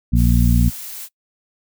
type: harmonic tone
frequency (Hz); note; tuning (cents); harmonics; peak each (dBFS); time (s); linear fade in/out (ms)
59; A#1; +22; 1 / 2 / 3 / 4; -14 / -17 / -19 / -20; 0.12-0.7; 20
type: noise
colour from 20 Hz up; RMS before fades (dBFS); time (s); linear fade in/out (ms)
blue; -32; 0.15-1.09; 50
effects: noise-tail reverb RT60 0.1 s tail -23 dB re dry